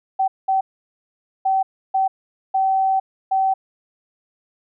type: tone bursts at uneven times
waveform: sine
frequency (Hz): 768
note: G5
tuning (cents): -36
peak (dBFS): -15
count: 6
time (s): 0.19-0.28 / 0.48-0.61 / 1.45-1.63 / 1.94-2.08 / 2.54-3 / 3.31-3.54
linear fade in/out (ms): 10
effects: none